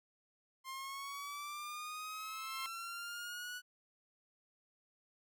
sawtooth linear sweep, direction up, 1052 to 1480 Hz, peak -39 dBFS, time 0.64-3.62 s, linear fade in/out 50 ms
15% pulse tone with exponential growth, 1060 Hz, C6, 22 cents sharp, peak -33 dBFS, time 1.83-2.66 s, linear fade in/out 0 ms, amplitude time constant 180 ms
effects none

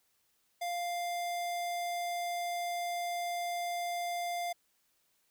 square tone, 698.5 Hz, F5, in tune, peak -34 dBFS, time 0.61-4.53 s, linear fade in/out 10 ms, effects white hiss -74 dBFS RMS until 5.3 s

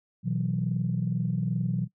sine chord, B suspended fourth, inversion none, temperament equal with one note detuned, 123.47 / 162.54 / 185 Hz, B2 / E3 / F#3, 0 / -24 / 0 cents, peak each -29 dBFS, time 0.23-1.88 s, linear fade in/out 50 ms, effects noise-tail reverb RT60 0.1 s tail -20 dB re dry + tanh soft clip ceiling -16 dBFS

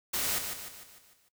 white noise with echo, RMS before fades -31 dBFS, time 0.13-0.39 s, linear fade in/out 10 ms, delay 150 ms, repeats 6, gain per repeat -6 dB, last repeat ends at 1.29 s, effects noise-tail reverb RT60 0.1 s tail -17 dB re dry

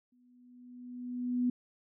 sine tone with exponential growth, 246.9 Hz, B3, in tune, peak -25 dBFS, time 0.12-1.5 s, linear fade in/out 5 ms, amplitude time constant 300 ms, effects none

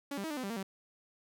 sawtooth tone with pitch steps, 282.6 / 198 / 320.2 / 296.2 / 256.1 / 197.2 / 230.7 / 192.6 Hz, C#4 / G3 / D#4 / D4 / C4 / G3 / A#3 / G3, +34 / +18 / +50 / +15 / -37 / +11 / -18 / -30 cents, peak -32 dBFS, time 0.11-0.63 s, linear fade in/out 5 ms, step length 65 ms, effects none

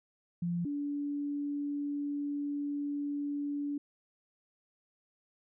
sine tone pair in turn, 173 / 288 Hz, F3 / D4, -16 / -34 cents, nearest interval major sixth, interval 882 cents, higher second, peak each -30 / -32 dBFS, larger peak first, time 0.42-0.65 / 0.65-3.78 s, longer second, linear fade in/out 5 ms, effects none

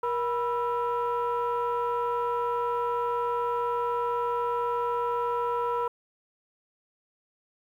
sine tone cluster, 473.9 / 980 / 1332 Hz, A#4 / B5 / E6, +28 / -14 / +18 cents, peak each -28 / -27 / -33 dBFS, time 0.03-5.88 s, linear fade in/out 5 ms, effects tanh soft clip ceiling -20 dBFS + 10-bit

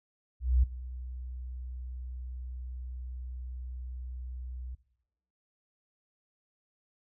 sine tone with ADSR envelope, 62.5 Hz, B1, 21 cents sharp, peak -18 dBFS, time 0.4-4.75 s, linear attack 230 ms, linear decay 10 ms, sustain -19 dB, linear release 6 ms, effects noise-tail reverb RT60 0.8 s tail -19 dB re dry + tanh soft clip ceiling -15 dBFS

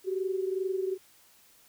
sine tone pair together, 375.1 / 397.6 Hz, F#4 / G4, +24 / +25 cents, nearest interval minor second, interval 101 cents, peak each -29 / -34 dBFS, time 0.04-0.98 s, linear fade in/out 50 ms, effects white hiss -60 dBFS RMS until 1.68 s

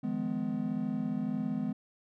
triangle chord, F half-diminished seventh, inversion third, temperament just, 157.15 / 174.61 / 209.5 / 251.4 Hz, Eb3 / F3 / Ab3 / Cb4, +18 / 0 / +15 / +31 cents, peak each -38 / -38 / -32 / -32 dBFS, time 0.03-1.73 s, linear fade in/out 10 ms, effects none

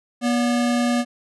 square tone pair together, 241.7 / 574 Hz, B3 / D5, -37 / -40 cents, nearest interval octave + minor third, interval 1497 cents, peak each -19 / -28 dBFS, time 0.21-1.05 s, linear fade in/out 50 ms, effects resampled to 24000 Hz

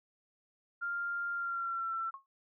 sine tone with pitch glide, 1396.9 to 1343.1 Hz, F6 to E6, 0 to +32 cents, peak -33 dBFS, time 0.81-2.11 s, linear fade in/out 20 ms, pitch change -68 cents, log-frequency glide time 1.33-1.94 s
sine tone with exponential decay, 1087 Hz, C#6, 34 cents flat, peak -39 dBFS, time 2.14-2.26 s, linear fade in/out 1 ms, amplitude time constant 25 ms
effects none

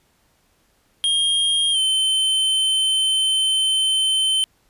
square tone with pitch glide, 3231 to 3080 Hz, G#7 to G7, -48 to -31 cents, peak -17 dBFS, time 1.04-4.44 s, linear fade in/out 0 ms, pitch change -83 cents, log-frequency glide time 1.72-1.78 s, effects pink hiss -62 dBFS RMS until 4.69 s + resampled to 32000 Hz

